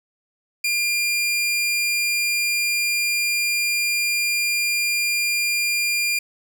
sawtooth tone, 2400 Hz, D7, 37 cents sharp, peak -16 dBFS, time 0.64-6.19 s, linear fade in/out 5 ms, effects none

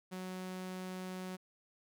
sawtooth tone, 185 Hz, F#3, in tune, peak -37 dBFS, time 0.11-1.37 s, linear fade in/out 20 ms, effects none

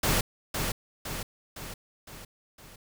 pink noise with echo, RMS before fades -25 dBFS, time 0.03-0.21 s, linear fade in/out 5 ms, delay 510 ms, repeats 5, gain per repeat -5 dB, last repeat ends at 2.76 s, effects none

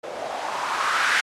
violet noise with low-pass filter sweep, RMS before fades -25 dBFS, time 0.03-1.21 s, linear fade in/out 10 ms, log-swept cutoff 530 to 1700 Hz, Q 3.1, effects low-pass 10000 Hz 12 dB/octave + AAC 64 kbps

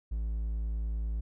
triangle tone, 55 Hz, A1, in tune, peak -28 dBFS, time 0.11-1.21 s, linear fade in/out 10 ms, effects none

